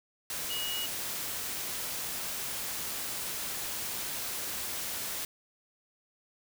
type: tone in noise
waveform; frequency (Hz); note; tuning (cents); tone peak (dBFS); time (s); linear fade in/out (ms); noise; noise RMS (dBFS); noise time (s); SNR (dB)
sine; 2900; F#7; -35; -34; 0.5-0.86; 2; white; -36; 0.3-5.25; -1
effects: none